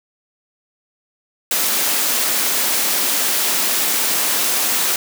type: high-pass noise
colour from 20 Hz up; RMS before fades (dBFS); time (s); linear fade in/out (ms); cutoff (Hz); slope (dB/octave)
white; -18; 1.51-4.96; 2; 200; 24
effects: none